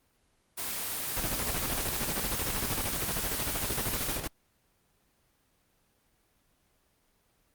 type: noise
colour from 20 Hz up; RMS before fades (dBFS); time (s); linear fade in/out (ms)
white; -34; 0.57-4.18; 20
type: noise with tremolo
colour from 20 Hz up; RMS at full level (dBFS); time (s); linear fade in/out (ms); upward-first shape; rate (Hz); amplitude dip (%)
pink; -32; 1.16-4.28; 10; square; 13; 55
effects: pink hiss -70 dBFS RMS until 7.54 s + Opus 24 kbps